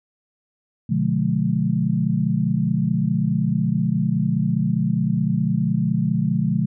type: chord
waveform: sine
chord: B diminished seventh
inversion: none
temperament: just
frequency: 123.47 / 148.16 / 177.8 / 213.4 Hz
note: B2 / D3 / F3 / Ab3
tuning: 0 / +16 / +31 / +47 cents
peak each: -25 / -23 / -22 / -23 dBFS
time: 0.89-6.66 s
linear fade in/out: 10 ms
effects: none